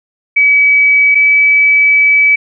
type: tone pair in turn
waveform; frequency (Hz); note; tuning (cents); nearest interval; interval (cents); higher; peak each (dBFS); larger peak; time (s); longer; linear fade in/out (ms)
sine; 2281 / 2292; C#7 / D7; +49 / -43; unison; 8; second; -5; neither; 0.36-1.15 / 1.15-2.36; second; 10
effects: none